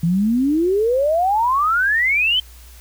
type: exponential sweep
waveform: sine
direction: up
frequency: 161.6 to 3136 Hz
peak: -14 dBFS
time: 0.03-2.4 s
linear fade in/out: 5 ms
effects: added 60 Hz sine -40 dBFS peak until 2.8 s + white hiss -47 dBFS RMS until 2.8 s